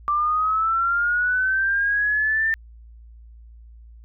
sine linear sweep, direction up, 1171 to 1802 Hz, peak -18 dBFS, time 0.08-2.54 s, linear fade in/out 0 ms, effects added 57 Hz sine -42 dBFS peak until 4.04 s

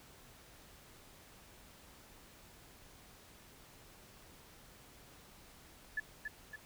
sine tone with echo, 1724 Hz, A6, 36 cents flat, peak -33 dBFS, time 5.97-6 s, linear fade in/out 5 ms, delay 280 ms, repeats 2, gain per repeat -5 dB, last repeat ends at 6.56 s, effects pink hiss -59 dBFS RMS until 6.65 s

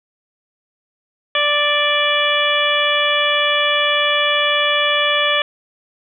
harmonic tone with a mistuned harmonic, 587.3 Hz, D5, in tune, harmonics 1 / 2 / 3 / 4 / 5 / 6, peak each -21 / -21 / -21 / -21 / -21 / -21 dBFS, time 1.35-5.42 s, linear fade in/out 2 ms, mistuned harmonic 6, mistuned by -61 cents, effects none

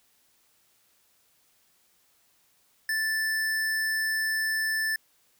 square tone, 1760 Hz, A6, in tune, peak -26 dBFS, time 2.89-4.96 s, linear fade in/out 2 ms, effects white hiss -66 dBFS RMS until 5.39 s

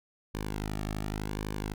sawtooth tone with flanger, 51.91 Hz, G#1, in tune, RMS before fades -35 dBFS, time 0.34-1.74 s, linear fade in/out 10 ms, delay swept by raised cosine 1.5 to 2.01 ms, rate 0.89 Hz, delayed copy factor -0.7, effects none

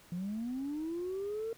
sine linear sweep, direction up, 169.2 to 460 Hz, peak -33 dBFS, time 0.12-1.53 s, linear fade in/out 2 ms, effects tanh soft clip ceiling -31 dBFS + pink hiss -59 dBFS RMS until 1.57 s

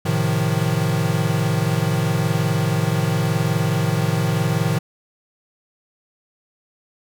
square chord, F dominant seventh, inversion first, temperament equal, 110 / 130.81 / 155.56 / 174.61 Hz, A2 / C3 / Eb3 / F3, 0 / 0 / 0 / 0 cents, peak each -24 / -25 / -22 / -26 dBFS, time 0.05-4.79 s, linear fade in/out 10 ms, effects none

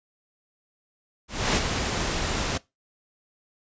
pink noise with ADSR envelope, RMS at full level -21 dBFS, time 1.28-2.58 s, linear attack 280 ms, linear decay 38 ms, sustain -6 dB, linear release 8 ms, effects noise-tail reverb RT60 0.2 s tail -20 dB re dry + resampled to 16000 Hz

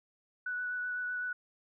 sine tone with vibrato, 1480 Hz, F#6, in tune, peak -33 dBFS, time 0.46-1.33 s, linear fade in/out 5 ms, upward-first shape sine, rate 7.9 Hz, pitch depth 13 cents each way, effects none

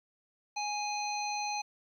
harmonic tone with a mistuned harmonic, 830.6 Hz, G#5, in tune, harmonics 1 / 3 / 5 / 7, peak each -34 / -39 / -41 / -42 dBFS, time 0.56-1.62 s, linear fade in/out 10 ms, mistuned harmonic 7, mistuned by +83 cents, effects 11-bit

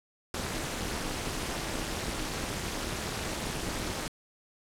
pink noise with amplitude modulation, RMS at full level -30 dBFS, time 0.34-4.08 s, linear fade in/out 2 ms, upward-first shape sine, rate 287 Hz, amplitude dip 95%, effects low-pass 10000 Hz 12 dB/octave

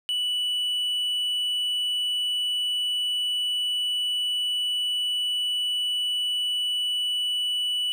triangle tone, 2960 Hz, F#7, in tune, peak -22 dBFS, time 0.09-7.92 s, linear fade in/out 0 ms, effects none

